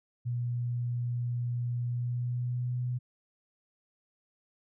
sine tone with pitch glide, 121 to 123.97 Hz, B2 to B2, -35 to +7 cents, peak -29 dBFS, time 0.25-2.99 s, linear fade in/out 20 ms, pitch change +42 cents, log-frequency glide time 1.84-2.8 s, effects none

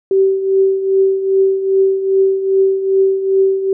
sine tone with tremolo, 385.9 Hz, G4, 27 cents flat, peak -7 dBFS, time 0.11-3.73 s, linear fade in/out 2 ms, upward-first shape triangle, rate 2.5 Hz, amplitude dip 70%, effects none

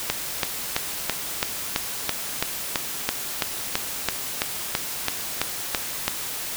click train, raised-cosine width 0.2 ms, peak -3 dBFS, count 19, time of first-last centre 0.1-6.08 s, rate 3.01 Hz, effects white hiss -31 dBFS RMS until 6.56 s

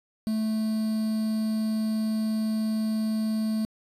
triangle tone with quantisation, 218.5 Hz, A3, 12 cents flat, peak -22 dBFS, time 0.27-3.65 s, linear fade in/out 0 ms, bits 7, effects resampled to 32000 Hz

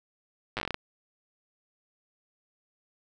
slowing click train, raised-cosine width 0.3 ms, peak -15 dBFS, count 10, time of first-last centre 0.57-0.744 s, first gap 8 ms, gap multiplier 1.21, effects none

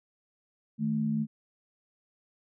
sine tone pair together, 155.56 / 219.3 Hz, D#3 / A3, 0 / -6 cents, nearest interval tritone, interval 594 cents, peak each -32 / -27 dBFS, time 0.78-1.27 s, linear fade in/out 50 ms, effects none

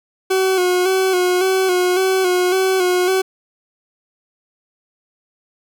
40% pulse tone with vibrato, 370 Hz, F#4, in tune, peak -13 dBFS, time 0.3-3.22 s, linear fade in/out 10 ms, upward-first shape square, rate 1.8 Hz, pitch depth 40 cents each way, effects none

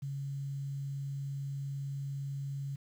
sine tone with quantisation, 138.8 Hz, C#3, 3 cents sharp, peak -35 dBFS, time 0.02-2.76 s, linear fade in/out 10 ms, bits 10, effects none

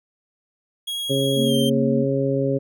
45% pulse tone with pitch glide, 3303 to 3154 Hz, G#7 to G7, -10 to +10 cents, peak -25 dBFS, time 0.87-1.7 s, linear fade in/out 10 ms, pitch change -80 cents, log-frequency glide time 1.44-1.55 s
harmonic tone, 136.6 Hz, C#3, 25 cents flat, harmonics 1 / 2 / 3 / 4, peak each -24 / -24 / -24 / -24 dBFS, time 1.09-2.59 s, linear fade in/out 20 ms
sine tone, 232 Hz, A#3, 8 cents flat, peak -20 dBFS, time 1.35-2.06 s, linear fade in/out 50 ms
effects none

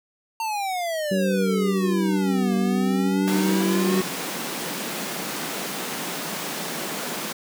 square exponential two-way sweep, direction down then up, 916 to 233.1 to 371.8 Hz, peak -25 dBFS, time 0.4-4.02 s, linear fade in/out 2 ms, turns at 2.55 s
harmonic tone, 95.7 Hz, G2, 41 cents flat, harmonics 2 / 3 / 4 / 5, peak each -21 / -35 / -28 / -37 dBFS, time 1.11-4.01 s, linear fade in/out 5 ms
pink high-pass noise, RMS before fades -30 dBFS, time 3.27-7.33 s, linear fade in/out 10 ms, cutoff 160 Hz, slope 48 dB/octave
effects none

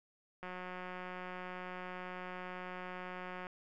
click train, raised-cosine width 0.5 ms, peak -30 dBFS, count 554, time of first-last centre 0.43-3.468 s, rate 182 Hz, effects none

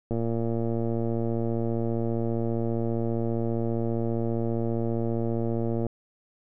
click train, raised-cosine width 2 ms, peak -16 dBFS, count 663, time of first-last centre 0.11-5.867 s, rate 115 Hz, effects none

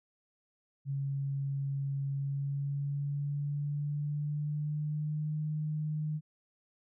sine tone with pitch glide, 138.59 to 152.89 Hz, C#3 to D#3, 0 to -30 cents, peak -31 dBFS, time 0.85-6.21 s, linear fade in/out 50 ms, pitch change +170 cents, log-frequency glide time 2.12-5.39 s, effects none

